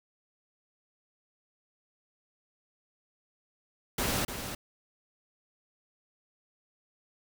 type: noise with echo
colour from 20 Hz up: pink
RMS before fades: -30 dBFS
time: 3.98-4.25 s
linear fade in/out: 5 ms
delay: 300 ms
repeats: 1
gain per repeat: -8 dB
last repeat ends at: 4.55 s
effects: none